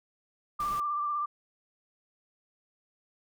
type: tone with vibrato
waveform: sine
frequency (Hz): 1180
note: D6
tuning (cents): +8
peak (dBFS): -28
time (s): 0.59-1.26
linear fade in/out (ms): 10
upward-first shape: sine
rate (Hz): 16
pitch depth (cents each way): 28
type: noise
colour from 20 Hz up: pink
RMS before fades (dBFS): -44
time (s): 0.6-0.8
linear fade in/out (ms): 2
effects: none